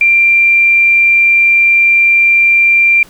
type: tone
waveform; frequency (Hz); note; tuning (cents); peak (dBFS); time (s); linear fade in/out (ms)
sine; 2370; D7; +15; -5; 0.01-3.03; 2
effects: pink hiss -41 dBFS RMS until 3.09 s